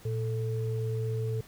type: tone pair together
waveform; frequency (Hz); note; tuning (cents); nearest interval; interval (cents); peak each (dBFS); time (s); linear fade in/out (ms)
sine; 116 / 440; A#2 / A4; -8 / 0; octave + major seventh; 2308; -29 / -35; 0.05-1.41; 5
effects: pink hiss -54 dBFS RMS until 1.47 s